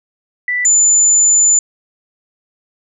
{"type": "tone pair in turn", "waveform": "sine", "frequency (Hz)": [1975.5, 7040], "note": ["B6", "A8"], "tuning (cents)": [0, 0], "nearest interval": "octave + minor seventh", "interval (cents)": 2200, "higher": "second", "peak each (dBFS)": [-14, -7], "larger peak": "second", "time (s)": [[0.48, 0.65], [0.65, 1.59]], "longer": "second", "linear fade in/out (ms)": 2, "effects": []}